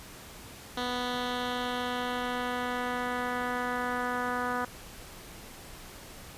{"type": "tone with low-pass filter sweep", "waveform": "10% pulse", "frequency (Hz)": 246.9, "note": "B3", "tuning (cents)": 0, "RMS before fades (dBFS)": -32, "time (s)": [0.77, 4.65], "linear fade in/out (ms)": 5, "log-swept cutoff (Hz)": [4000, 1500], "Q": 2, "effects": ["pink hiss -47 dBFS RMS until 6.37 s", "resampled to 32000 Hz"]}